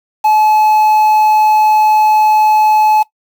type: tone with quantisation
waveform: triangle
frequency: 858 Hz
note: A5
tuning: 44 cents flat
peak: -5 dBFS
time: 0.24-3.03 s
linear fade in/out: 10 ms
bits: 5
effects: noise-tail reverb RT60 0.1 s tail -18 dB re dry